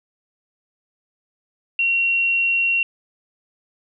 sine tone, 2740 Hz, F7, 34 cents flat, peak -16 dBFS, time 1.79-2.83 s, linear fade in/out 2 ms, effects none

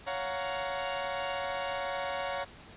sawtooth chord, Gb major seventh, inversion second, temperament equal with one note detuned, 558.9 / 698.5 / 740 / 932.3 Hz, Db5 / F5 / Gb5 / Bb5, +14 / 0 / 0 / 0 cents, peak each -31 / -36 / -35 / -36 dBFS, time 0.06-2.45 s, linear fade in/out 20 ms, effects pink hiss -51 dBFS RMS until 2.76 s + resampled to 8000 Hz

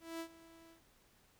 sawtooth tone with ADSR envelope, 329.6 Hz, E4, in tune, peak -36 dBFS, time 0-0.82 s, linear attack 200 ms, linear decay 79 ms, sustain -18 dB, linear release 120 ms, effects pink hiss -69 dBFS RMS until 1.39 s

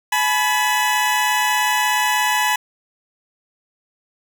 20% pulse tone pair together, 851.1 / 987.8 Hz, G#5 / B5, +42 / 0 cents, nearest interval minor third, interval 258 cents, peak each -14 dBFS, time 0.12-2.56 s, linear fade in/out 5 ms, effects none

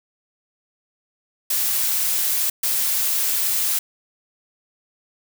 blue noise bursts at uneven times, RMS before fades -21 dBFS, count 2, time 1.5-2.5 / 2.63-3.79 s, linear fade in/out 5 ms, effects none

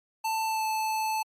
square tone with pitch glide, 886 to 874.3 Hz, A5 to A5, +12 to -11 cents, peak -27 dBFS, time 0.24-1.23 s, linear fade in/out 10 ms, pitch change -23 cents, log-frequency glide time 0.45-0.65 s, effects MP3 64 kbps

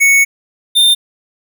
square tone pair in turn, 2217 / 3611 Hz, C#7 / A7, 0 / +44 cents, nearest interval minor sixth, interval 844 cents, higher second, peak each -7 dBFS, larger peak neither, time 0-0.25 / 0.75-0.95 s, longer first, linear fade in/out 20 ms, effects none

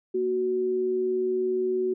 sine tone pair together, 234.4 / 371.4 Hz, A#3 / F#4, +10 / +7 cents, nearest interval minor sixth, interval 797 cents, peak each -35 / -23 dBFS, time 0.14-1.94 s, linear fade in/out 10 ms, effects none

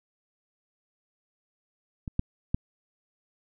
clicks, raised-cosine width 5 ms, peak -22 / -12 / -12 dBFS, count 3, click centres 2.078 / 2.194 / 2.545 s, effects none

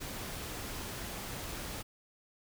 pink noise, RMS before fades -41 dBFS, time 0-1.83 s, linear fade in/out 20 ms, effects none

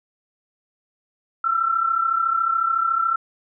sine tone pair together, 1318.5 / 1352.4 Hz, E6 / E6, 0 / +44 cents, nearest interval unison, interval 44 cents, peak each -24 / -19 dBFS, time 1.44-3.16 s, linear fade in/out 5 ms, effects none

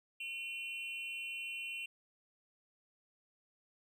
triangle tone with amplitude modulation, 2736 Hz, F7, 36 cents flat, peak -34 dBFS, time 0.2-1.86 s, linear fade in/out 5 ms, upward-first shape sine, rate 299 Hz, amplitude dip 95%, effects none

